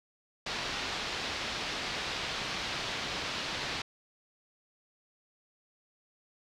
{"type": "low-pass noise", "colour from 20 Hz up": "white", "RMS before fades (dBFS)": -36, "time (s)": [0.46, 3.82], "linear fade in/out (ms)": 5, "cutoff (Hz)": 4600, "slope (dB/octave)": 24, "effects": []}